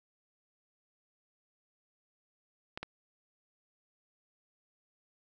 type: clicks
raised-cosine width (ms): 0.3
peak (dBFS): -22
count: 2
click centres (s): 2.775 / 2.83
effects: none